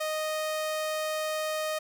sawtooth tone, 621 Hz, D#5, 3 cents flat, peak -25 dBFS, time 0-1.79 s, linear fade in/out 10 ms, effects none

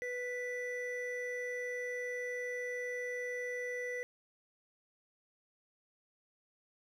triangle tone pair together, 493.9 / 1975.5 Hz, B4 / B6, 0 / 0 cents, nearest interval 2 octaves, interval 2400 cents, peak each -37 / -38 dBFS, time 0.02-4.03 s, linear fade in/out 0 ms, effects none

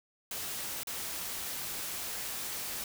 white noise with dropouts, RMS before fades -38 dBFS, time 0.31-2.84 s, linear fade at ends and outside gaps 2 ms, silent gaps 0.834-0.871 s, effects none

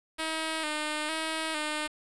5% pulse tone with vibrato, 311.1 Hz, D#4, in tune, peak -19 dBFS, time 0.18-1.88 s, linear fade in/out 20 ms, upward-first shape square, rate 1.1 Hz, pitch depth 43 cents each way, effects resampled to 24000 Hz + 8-bit

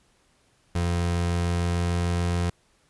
30% pulse tone with pitch glide, 86.5 to 87.05 Hz, F2 to F2, -16 to -5 cents, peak -20 dBFS, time 0.75-2.5 s, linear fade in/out 5 ms, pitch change +11 cents, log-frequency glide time 1.16-2.27 s, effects pink hiss -64 dBFS RMS until 2.89 s + resampled to 24000 Hz

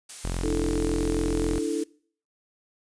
blue noise, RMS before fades -37 dBFS, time 0.09-1.84 s, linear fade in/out 5 ms
sawtooth tone, 43.65 Hz, F1, in tune, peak -23 dBFS, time 0.24-1.59 s, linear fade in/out 10 ms
sine chord, D suspended second, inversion none, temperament equal, 293.7 / 329.6 / 440 Hz, D4 / E4 / A4, 0 / 0 / 0 cents, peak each -29 dBFS, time 0.43-1.84 s, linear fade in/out 10 ms
effects noise-tail reverb RT60 0.5 s tail -23 dB re dry + resampled to 22050 Hz

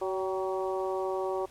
harmonic tone with a mistuned harmonic, 188.3 Hz, F#3, 31 cents sharp, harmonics 2 / 3 / 4 / 5 / 6, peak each -31 / -35 / -37 / -39 / -41 dBFS, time 0.01-1.46 s, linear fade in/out 10 ms, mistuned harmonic 4, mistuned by +35 cents, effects pink hiss -56 dBFS RMS until 1.5 s + low-pass 12000 Hz 12 dB/octave

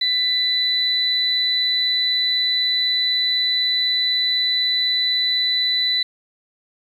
sine tone pair together, 1994 / 3988 Hz, B6 / B7, +16 / +16 cents, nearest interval octave, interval 1200 cents, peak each -27 / -17 dBFS, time 0.01-6.03 s, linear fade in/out 5 ms, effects 8-bit

